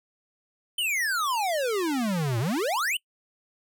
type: exponential two-way sweep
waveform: square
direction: down then up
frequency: 3114 to 110 to 3114 Hz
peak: -25 dBFS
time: 0.78-2.97 s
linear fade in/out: 5 ms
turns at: 2.39 s
effects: noise-tail reverb RT60 0.1 s tail -25 dB re dry